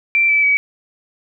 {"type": "tone with pitch steps", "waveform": "sine", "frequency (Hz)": [2349, 2311, 2274], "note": ["D7", "D7", "C#7"], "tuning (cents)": [0, -28, 44], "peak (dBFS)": -11, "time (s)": [0.15, 0.57], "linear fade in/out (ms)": 0, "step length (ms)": 140, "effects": []}